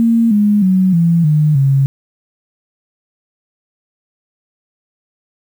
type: tone with pitch steps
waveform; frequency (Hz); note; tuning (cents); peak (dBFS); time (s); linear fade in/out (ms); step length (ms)
sine; 230 / 207.3 / 186.82 / 168.37 / 151.74 / 136.76; A#3 / G#3 / F#3 / E3 / D#3 / C#3; -23 / -3 / +17 / +37 / -43 / -23; -8; 0-1.86; 0; 310
effects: 7-bit